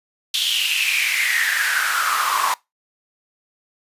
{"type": "noise with high-pass filter sweep", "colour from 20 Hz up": "pink", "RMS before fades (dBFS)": -20, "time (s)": [0.34, 2.54], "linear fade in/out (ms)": 2, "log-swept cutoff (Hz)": [3400, 990], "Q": 7, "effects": ["noise-tail reverb RT60 0.2 s tail -23 dB re dry", "resampled to 32000 Hz"]}